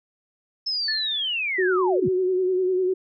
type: linear sweep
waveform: sine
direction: down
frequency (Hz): 5280 to 90.2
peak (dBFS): -23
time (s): 0.66-2.09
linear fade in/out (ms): 10
type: tone with exponential decay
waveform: sine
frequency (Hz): 1756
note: A6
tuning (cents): -4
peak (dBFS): -24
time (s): 0.88-1.39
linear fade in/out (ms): 5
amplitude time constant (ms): 110
type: tone with vibrato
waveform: sine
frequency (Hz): 370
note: F#4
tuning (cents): 0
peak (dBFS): -19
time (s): 1.58-2.94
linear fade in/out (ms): 10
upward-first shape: sine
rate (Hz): 10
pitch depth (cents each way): 40
effects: none